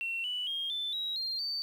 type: tone with pitch steps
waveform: sine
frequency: 2719 / 2965 / 3233 / 3526 / 3845 / 4193 / 4573 Hz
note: F7 / F#7 / G#7 / A7 / B7 / C8 / D8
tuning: -47 / +3 / -47 / +3 / -47 / +3 / -47 cents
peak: -31 dBFS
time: 0.01-1.62 s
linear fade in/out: 0 ms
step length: 230 ms
effects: tanh soft clip ceiling -27 dBFS + 10-bit